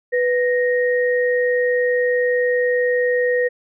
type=tone pair together; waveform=sine; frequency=493.9 / 1864.7 Hz; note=B4 / A#6; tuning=0 / 0 cents; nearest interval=octave + major seventh; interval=2300 cents; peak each=-16 / -22 dBFS; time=0.12-3.49 s; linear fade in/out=20 ms; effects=none